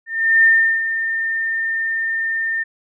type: tone with ADSR envelope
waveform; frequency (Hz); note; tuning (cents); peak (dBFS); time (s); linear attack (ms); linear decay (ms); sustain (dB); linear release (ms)
sine; 1809; A6; +48; -8; 0.06-2.64; 380; 370; -10; 17
effects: none